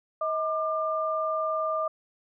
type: tone pair together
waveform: sine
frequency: 634 / 1196.8 Hz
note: D#5 / D6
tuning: +32 / +32 cents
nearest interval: major seventh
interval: 1100 cents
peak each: -28 dBFS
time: 0.21-1.88 s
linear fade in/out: 5 ms
effects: none